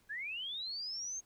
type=linear sweep; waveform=sine; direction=up; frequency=1607 to 6480 Hz; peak=-38 dBFS; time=0.09-1.21 s; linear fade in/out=20 ms; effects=pink hiss -70 dBFS RMS until 1.25 s